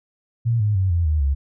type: tone with pitch steps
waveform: sine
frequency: 116.54 / 105.03 / 94.66 / 85.31 / 76.89 / 69.3 Hz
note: A#2 / G#2 / F#2 / F2 / D#2 / C#2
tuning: 0 / +20 / +40 / -40 / -20 / 0 cents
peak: -16 dBFS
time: 0.45-1.35 s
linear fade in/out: 20 ms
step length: 150 ms
effects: none